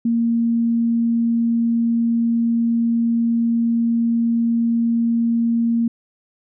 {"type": "tone", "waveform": "sine", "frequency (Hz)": 232.1, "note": "A#3", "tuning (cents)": -7, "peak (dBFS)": -15, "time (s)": [0.05, 5.88], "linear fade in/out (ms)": 5, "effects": []}